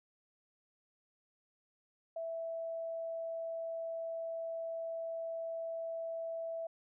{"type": "tone", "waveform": "sine", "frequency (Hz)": 659.3, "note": "E5", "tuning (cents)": 0, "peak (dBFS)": -37, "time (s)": [2.16, 6.67], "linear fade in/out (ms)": 5, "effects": []}